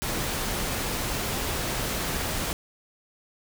pink noise, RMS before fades -29 dBFS, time 0.02-2.53 s, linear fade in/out 0 ms, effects none

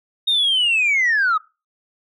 sine linear sweep, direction down, 3729 to 1226 Hz, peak -13 dBFS, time 0.27-1.38 s, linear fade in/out 10 ms, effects noise-tail reverb RT60 0.3 s tail -24 dB re dry + tanh soft clip ceiling -12 dBFS

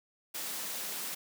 white high-pass noise, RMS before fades -38 dBFS, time 0.34-1.15 s, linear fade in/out 10 ms, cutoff 160 Hz, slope 48 dB/octave, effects none

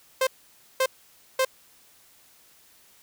sawtooth tone bursts, 523.3 Hz, C5, in tune, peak -16 dBFS, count 3, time 0.21-1.45 s, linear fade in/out 5 ms, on 60 ms, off 530 ms, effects white hiss -57 dBFS RMS until 3.02 s

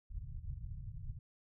pink low-pass noise, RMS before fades -44 dBFS, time 0.1-1.19 s, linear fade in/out 10 ms, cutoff 140 Hz, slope 48 dB/octave, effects none

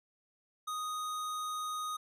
square tone, 1244.5 Hz, D#6, in tune, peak -36 dBFS, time 0.67-1.97 s, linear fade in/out 10 ms, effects resampled to 32000 Hz

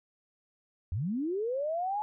sine linear sweep, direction up, 75.5 to 858 Hz, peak -29 dBFS, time 0.92-2.02 s, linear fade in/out 0 ms, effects none

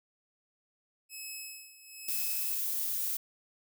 10% pulse tone with tremolo, 2580 Hz, E7, 38 cents flat, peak -31 dBFS, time 1.09-2.64 s, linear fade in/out 50 ms, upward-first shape sine, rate 1.1 Hz, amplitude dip 80%
violet noise, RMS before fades -33 dBFS, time 2.08-3.17 s, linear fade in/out 5 ms
effects none

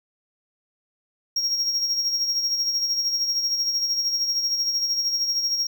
triangle tone with tremolo, 5588 Hz, F8, in tune, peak -18 dBFS, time 1.36-5.67 s, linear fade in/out 5 ms, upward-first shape sine, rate 13 Hz, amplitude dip 50%, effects none

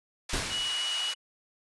white band-pass noise, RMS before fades -37 dBFS, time 0.29-1.14 s, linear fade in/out 5 ms, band 860 to 5600 Hz, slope 12 dB/octave
pink noise with exponential decay, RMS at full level -28 dBFS, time 0.33-0.84 s, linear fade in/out 5 ms, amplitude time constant 110 ms
triangle tone, 2924 Hz, F#7, 21 cents flat, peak -28 dBFS, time 0.49-1.15 s, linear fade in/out 50 ms
effects resampled to 24000 Hz

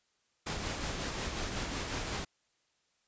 pink noise with tremolo, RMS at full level -35 dBFS, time 0.46-2.25 s, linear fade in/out 10 ms, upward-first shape sine, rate 5.5 Hz, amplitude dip 35%, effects white hiss -75 dBFS RMS until 3.07 s + resampled to 16000 Hz

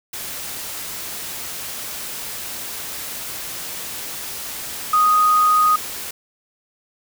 sine tone in noise, 1244.5 Hz, D#6, in tune, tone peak -12 dBFS, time 4.93-5.76 s, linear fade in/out 5 ms, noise white, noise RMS -30 dBFS, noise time 0.13-6.11 s, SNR +15 dB, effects none

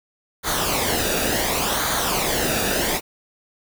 pink noise with flanger, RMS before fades -22 dBFS, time 0.43-3.01 s, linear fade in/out 50 ms, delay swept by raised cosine 0.37 to 0.96 ms, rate 0.69 Hz, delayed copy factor -0.6, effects none

